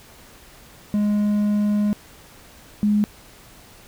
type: tone pair in turn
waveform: triangle / sine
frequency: 207.7 / 208.5 Hz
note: G#3 / G#3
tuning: 0 / +7 cents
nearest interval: unison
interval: 7 cents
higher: second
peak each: -15 dBFS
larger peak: neither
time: 0.94-1.93 / 2.83-3.04 s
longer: first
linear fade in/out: 0 ms
effects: pink hiss -47 dBFS RMS until 3.87 s